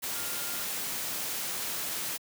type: tone in noise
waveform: sine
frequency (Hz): 1408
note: F6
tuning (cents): +14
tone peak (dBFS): -45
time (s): 0.14-0.64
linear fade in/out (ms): 20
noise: white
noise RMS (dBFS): -34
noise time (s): 0.02-2.18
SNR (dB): -14
effects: high-pass 100 Hz 12 dB/octave